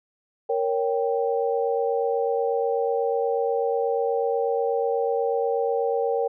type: chord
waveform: sine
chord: G diminished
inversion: first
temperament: equal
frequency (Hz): 466.2 / 554.4 / 784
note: Bb4 / Db5 / G5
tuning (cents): 0 / 0 / 0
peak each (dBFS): -23 / -27 / -28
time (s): 0.49-6.28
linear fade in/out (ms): 10
effects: none